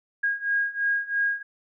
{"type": "beating tone pair", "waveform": "sine", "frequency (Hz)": [1632, 1635], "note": ["G#6", "G#6"], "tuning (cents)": [-31, -28], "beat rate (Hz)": 3, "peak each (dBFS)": [-27, -25], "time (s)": [0.23, 1.43], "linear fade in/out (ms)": 10, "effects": []}